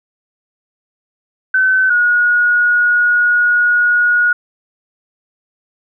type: tone pair in turn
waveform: sine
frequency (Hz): 1524 / 1448.5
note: G6 / F#6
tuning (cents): -49 / -37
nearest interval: minor second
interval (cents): 88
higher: first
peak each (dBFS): -9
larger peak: neither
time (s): 1.54-1.9 / 1.9-4.33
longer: second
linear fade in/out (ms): 5
effects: none